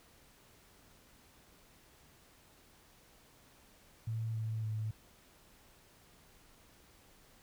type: tone with pitch steps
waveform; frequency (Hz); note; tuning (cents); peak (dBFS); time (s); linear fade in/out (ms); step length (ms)
sine; 112.6 / 110.8 / 108.8; A2 / A2 / A2; +40 / +13 / -19; -34; 4.07-4.91; 5; 280
effects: pink hiss -63 dBFS RMS until 7.42 s